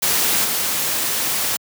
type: noise with level steps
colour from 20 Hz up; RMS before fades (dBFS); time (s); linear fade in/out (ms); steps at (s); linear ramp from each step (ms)
white; -18 / -21; 0.02-1.57; 10; 0.44; 10
effects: high-pass 100 Hz 12 dB/octave